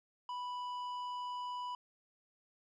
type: tone with tanh clipping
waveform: sine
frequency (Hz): 987.8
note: B5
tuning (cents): 0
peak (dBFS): -40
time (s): 0.29-1.75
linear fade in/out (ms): 2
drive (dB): 9
effects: none